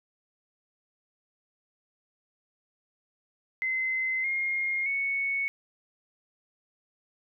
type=tone with pitch steps; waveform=sine; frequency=2057 / 2134 / 2215 Hz; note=C7 / C7 / C#7; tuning=-30 / +34 / -2 cents; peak=-26 dBFS; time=3.62-5.48 s; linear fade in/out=0 ms; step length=620 ms; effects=none